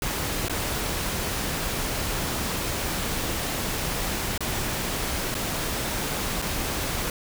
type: noise with dropouts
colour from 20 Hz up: pink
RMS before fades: -28 dBFS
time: 0.02-7.1 s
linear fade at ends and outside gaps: 2 ms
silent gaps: 0.484-0.496 / 4.378-4.406 / 5.344-5.35 / 6.418-6.422 s
effects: none